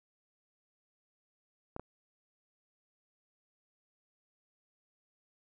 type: clicks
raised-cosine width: 1 ms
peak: -25 / -27 dBFS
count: 2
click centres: 1.764 / 1.796 s
effects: none